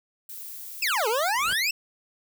violet noise, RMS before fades -39 dBFS, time 0.29-1.31 s, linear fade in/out 5 ms
25% pulse exponential two-way sweep, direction down then up, 2738 to 414.8 to 2738 Hz, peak -19 dBFS, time 0.82-1.71 s, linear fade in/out 5 ms, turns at 1.08 s
pink noise with exponential growth, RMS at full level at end -36 dBFS, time 1.23-1.53 s, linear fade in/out 1 ms, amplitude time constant 65 ms
effects none

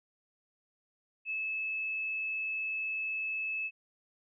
sine tone, 2604 Hz, E7, 22 cents flat, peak -32 dBFS, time 1.25-3.71 s, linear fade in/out 50 ms, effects none

